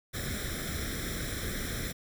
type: noise with comb filter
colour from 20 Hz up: pink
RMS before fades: -35 dBFS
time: 0.13-1.93 s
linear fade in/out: 20 ms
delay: 0.54 ms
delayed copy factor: +0.85
effects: none